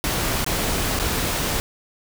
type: noise with dropouts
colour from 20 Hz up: pink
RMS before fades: -23 dBFS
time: 0.04-1.6 s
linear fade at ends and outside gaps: 0 ms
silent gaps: 0.445-0.464 / 0.99-0.998 s
effects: none